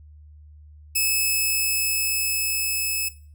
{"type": "tone with level ramp", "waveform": "5% pulse", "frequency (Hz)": 2593, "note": "E7", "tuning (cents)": -29, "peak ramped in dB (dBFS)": [-10, -14], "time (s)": [0.95, 3.09], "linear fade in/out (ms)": 10, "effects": ["noise-tail reverb RT60 0.4 s tail -17 dB re dry", "added 75 Hz sine -44 dBFS peak until 3.34 s"]}